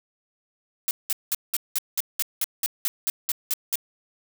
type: noise bursts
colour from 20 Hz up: blue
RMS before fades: -24 dBFS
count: 14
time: 0.88-3.756 s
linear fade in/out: 0 ms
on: 29 ms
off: 190 ms
effects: none